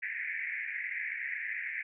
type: band-pass noise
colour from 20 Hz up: white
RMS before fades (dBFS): -37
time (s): 0.02-1.83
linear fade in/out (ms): 10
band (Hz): 1700 to 2300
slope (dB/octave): 96
effects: none